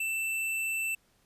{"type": "tone", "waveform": "square", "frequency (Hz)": 2664, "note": "E7", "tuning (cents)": 18, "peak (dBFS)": -30, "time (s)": [0, 0.95], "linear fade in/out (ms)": 5, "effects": ["pink hiss -68 dBFS RMS until 1.25 s", "resampled to 32000 Hz"]}